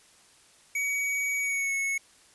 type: tone with pitch glide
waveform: square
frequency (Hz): 2259 to 2198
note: C#7 to C#7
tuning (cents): +32 to -15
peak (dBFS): -27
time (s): 0.75-1.98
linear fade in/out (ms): 5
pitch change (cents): -47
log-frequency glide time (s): 1.4-1.73
effects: white hiss -58 dBFS RMS until 2.34 s + resampled to 24000 Hz